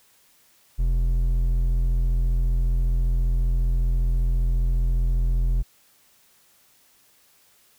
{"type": "tone with hard clipping", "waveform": "sine", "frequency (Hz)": 42.62, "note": "F1", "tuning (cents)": -41, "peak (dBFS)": -20, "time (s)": [0.78, 5.63], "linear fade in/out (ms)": 20, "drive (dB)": 6, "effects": ["white hiss -59 dBFS RMS until 7.78 s"]}